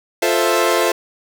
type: chord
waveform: sawtooth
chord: F major seventh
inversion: none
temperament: equal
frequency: 349.2 / 440 / 523.3 / 659.3 Hz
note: F4 / A4 / C5 / E5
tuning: 0 / 0 / 0 / 0 cents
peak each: -16 dBFS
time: 0.22-0.92 s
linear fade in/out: 5 ms
effects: none